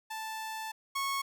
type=tone pair in turn; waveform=sawtooth; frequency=880 / 1100.2 Hz; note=A5 / C#6; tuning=0 / -13 cents; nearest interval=major third; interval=387 cents; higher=second; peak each=-33 / -27 dBFS; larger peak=second; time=0.1-0.72 / 0.95-1.22 s; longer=first; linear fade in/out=10 ms; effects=none